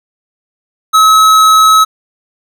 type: tone with hard clipping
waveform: sine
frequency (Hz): 1286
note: E6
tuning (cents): -43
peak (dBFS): -5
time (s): 0.93-1.85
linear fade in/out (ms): 20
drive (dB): 16
effects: none